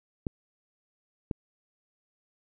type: clicks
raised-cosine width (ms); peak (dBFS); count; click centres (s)
3; -17; 2; 0.268 / 1.312
effects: none